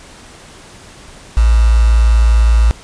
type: tone with quantisation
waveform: sine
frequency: 56.5 Hz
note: A1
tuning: 47 cents sharp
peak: -6 dBFS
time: 1.37-2.71 s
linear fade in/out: 0 ms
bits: 4
effects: pink hiss -38 dBFS RMS until 2.83 s + resampled to 22050 Hz